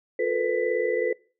sine tone cluster, 354.9 / 440.6 / 463.3 / 499.3 / 1992 Hz, F4 / A4 / A#4 / B4 / B6, +28 / +2 / -11 / +19 / +14 cents, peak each -30 / -26 / -34 / -25 / -33 dBFS, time 0.19-1.13 s, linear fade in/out 5 ms, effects noise-tail reverb RT60 0.4 s tail -23 dB re dry

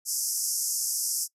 pink band-pass noise, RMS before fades -29 dBFS, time 0.05-1.28 s, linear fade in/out 50 ms, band 5100 to 13000 Hz, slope 96 dB/octave, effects noise-tail reverb RT60 0.1 s tail -22 dB re dry

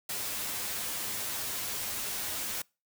white noise with comb filter, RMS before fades -35 dBFS, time 0.09-2.62 s, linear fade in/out 5 ms, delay 9.7 ms, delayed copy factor +0.6, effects noise-tail reverb RT60 0.3 s tail -26 dB re dry

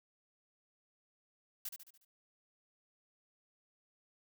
blue noise with echo, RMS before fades -41 dBFS, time 1.65-1.69 s, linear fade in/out 5 ms, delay 72 ms, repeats 5, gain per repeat -6 dB, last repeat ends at 2.05 s, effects none

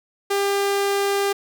sawtooth tone, 399.2 Hz, G4, 32 cents sharp, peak -15 dBFS, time 0.3-1.33 s, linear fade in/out 10 ms, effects none

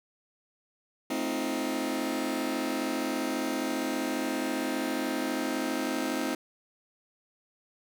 sawtooth chord, F dominant seventh, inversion first, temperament just, 218.3 / 261.9 / 314.3 / 349.2 Hz, A3 / C4 / Eb4 / F4, -13 / +2 / +18 / 0 cents, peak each -34 / -28 / -29 / -34 dBFS, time 1.1-6.35 s, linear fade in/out 5 ms, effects none

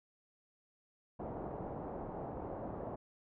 white low-pass noise, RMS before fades -43 dBFS, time 1.19-2.96 s, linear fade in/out 10 ms, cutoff 790 Hz, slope 24 dB/octave, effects none

